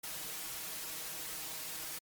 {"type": "noise with comb filter", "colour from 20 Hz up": "white", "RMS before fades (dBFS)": -42, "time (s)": [0.03, 1.99], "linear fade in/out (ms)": 10, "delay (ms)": 6.3, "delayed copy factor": 0.95, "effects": ["MP3 96 kbps"]}